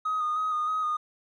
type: tone with vibrato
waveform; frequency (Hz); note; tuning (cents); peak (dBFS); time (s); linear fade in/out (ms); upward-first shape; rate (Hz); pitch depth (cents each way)
triangle; 1244.5; D#6; 0; -22; 0.05-0.97; 10; square; 3.2; 23
effects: tanh soft clip ceiling -22 dBFS + resampled to 22050 Hz